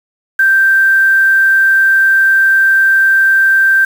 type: tone with quantisation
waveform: sine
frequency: 1568 Hz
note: G6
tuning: in tune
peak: -6 dBFS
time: 0.39-3.85 s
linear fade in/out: 5 ms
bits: 5
effects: none